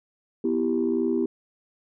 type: chord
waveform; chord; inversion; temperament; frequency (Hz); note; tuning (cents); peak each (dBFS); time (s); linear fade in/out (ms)
sine; E minor; second; equal; 246.9 / 329.6 / 392; B3 / E4 / G4; 0 / 0 / 0; -25; 0.44-1.26; 5
effects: tanh soft clip ceiling -14 dBFS